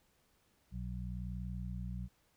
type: harmonic tone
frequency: 60.8 Hz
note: B1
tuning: 26 cents flat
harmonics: 1 / 2 / 3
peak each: -41 / -44 / -44 dBFS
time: 0.71-2.09 s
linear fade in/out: 50 ms
effects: pink hiss -73 dBFS RMS until 2.36 s